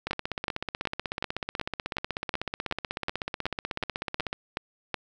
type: two click trains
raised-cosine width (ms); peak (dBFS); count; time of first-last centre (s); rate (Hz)
0.3; -14 / -12; 70 / 14; 0.07-4.329 / 0.11-4.943; 16.2 / 2.69
effects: none